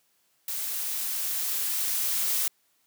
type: noise with level ramp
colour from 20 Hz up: blue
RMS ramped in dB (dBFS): -32 to -26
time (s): 0.48-2.48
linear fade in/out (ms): 2
effects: white hiss -69 dBFS RMS until 2.86 s + high-pass 100 Hz 12 dB/octave